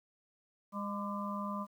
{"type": "harmonic tone with a mistuned harmonic", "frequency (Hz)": 203.4, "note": "G#3", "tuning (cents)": -36, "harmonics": [1, 3, 5, 6], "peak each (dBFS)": [-38, -45, -41, -42], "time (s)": [0.72, 1.67], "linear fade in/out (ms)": 50, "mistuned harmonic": 6, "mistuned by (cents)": -49, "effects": ["11-bit"]}